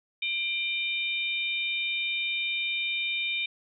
sine tone cluster, 2380 / 3045 / 3670 Hz, D7 / F#7 / A#7, +22 / +49 / -28 cents, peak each -29 / -36 / -32 dBFS, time 0.22-3.46 s, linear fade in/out 5 ms, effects none

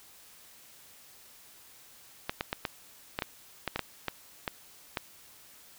clicks, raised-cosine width 0.3 ms, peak -14 dBFS, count 12, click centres 2.295 / 2.409 / 2.529 / 2.652 / 3.189 / 3.222 / 3.677 / 3.76 / 3.793 / 4.083 / 4.478 / 4.972 s, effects white hiss -55 dBFS RMS until 5.78 s

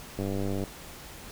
click train, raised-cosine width 2 ms, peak -19 dBFS, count 45, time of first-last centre 0.19-0.638 s, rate 98.2 Hz, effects pink hiss -45 dBFS RMS until 1.31 s

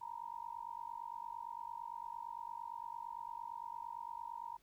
sine tone with amplitude modulation, 939 Hz, A#5, 12 cents sharp, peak -39 dBFS, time 0.01-4.57 s, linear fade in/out 10 ms, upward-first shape sine, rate 48.8 Hz, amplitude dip 100%, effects pink hiss -73 dBFS RMS until 4.62 s

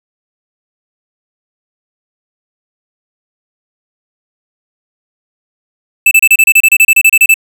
square tone bursts, 2637 Hz, E7, in tune, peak -3 dBFS, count 16, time 6.06-7.342 s, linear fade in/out 5 ms, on 52 ms, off 30 ms, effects none

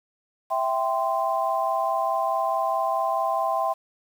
sine chord, C major, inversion first, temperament equal with one note detuned, 659.3 / 784 / 1039.3 Hz, E5 / G5 / C6, 0 / 0 / -12 cents, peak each -26 dBFS, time 0.5-3.74 s, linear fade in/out 20 ms, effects 8-bit

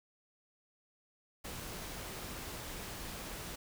pink noise, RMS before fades -44 dBFS, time 1.44-3.56 s, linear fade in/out 10 ms, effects none

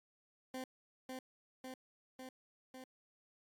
20% pulse tone with echo, 258.8 Hz, C4, 19 cents flat, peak -37 dBFS, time 0.54-0.64 s, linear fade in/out 2 ms, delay 550 ms, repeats 4, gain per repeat -2 dB, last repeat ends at 2.84 s, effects AAC 64 kbps

